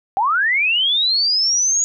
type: linear sweep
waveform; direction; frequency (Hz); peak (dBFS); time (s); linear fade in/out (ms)
sine; up; 740 to 6780; -14; 0.17-1.84; 0
effects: none